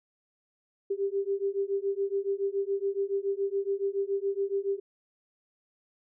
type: beating tone pair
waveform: sine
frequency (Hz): 392 / 399.1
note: G4 / G4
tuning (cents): 0 / +31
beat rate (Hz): 7.1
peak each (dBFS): -30 / -30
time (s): 0.9-4.8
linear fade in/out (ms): 10
effects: none